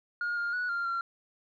sine tone with pitch steps, 1426 / 1408 / 1470 / 1393 / 1372 Hz, F6 / F6 / F#6 / F6 / F6, +36 / +14 / -12 / -5 / -31 cents, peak -27 dBFS, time 0.21-1.01 s, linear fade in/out 2 ms, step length 160 ms, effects tanh soft clip ceiling -27 dBFS

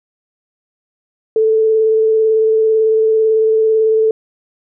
sine tone with vibrato, 440 Hz, A4, in tune, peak -9 dBFS, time 1.36-4.11 s, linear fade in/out 2 ms, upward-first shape square, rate 18 Hz, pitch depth 11 cents each way, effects none

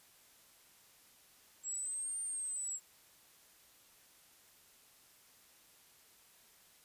sine exponential two-way sweep, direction up then down, 7580 to 8870 to 7580 Hz, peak -37 dBFS, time 1.63-2.8 s, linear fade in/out 50 ms, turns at 2.2 s, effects white hiss -64 dBFS RMS until 6.84 s + resampled to 32000 Hz

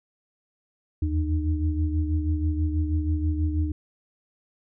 sine tone cluster, 78.9 / 85.1 / 304.5 Hz, D#2 / F2 / D#4, +25 / -44 / -37 cents, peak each -23 / -30 / -30 dBFS, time 1.02-3.72 s, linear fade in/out 5 ms, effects none

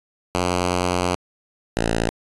5% pulse tone pair in turn, 89.5 / 56.38 Hz, F2 / A1, +43 / +43 cents, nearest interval minor sixth, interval 800 cents, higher first, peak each -8 dBFS, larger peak neither, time 0.35-1.15 / 1.77-2.09 s, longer first, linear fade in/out 0 ms, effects resampled to 24000 Hz

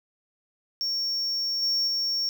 triangle tone with level steps, 5500 Hz, F8, 27 cents flat, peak -24 / -21 / -23 dBFS, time 0.81-2.29 s, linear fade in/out 0 ms, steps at 1.62 / 1.87 s, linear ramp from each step 10 ms, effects none

